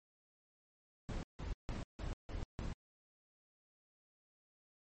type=noise bursts; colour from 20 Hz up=brown; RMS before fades=-41 dBFS; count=6; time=1.09-2.73 s; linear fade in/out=0 ms; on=140 ms; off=160 ms; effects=MP3 32 kbps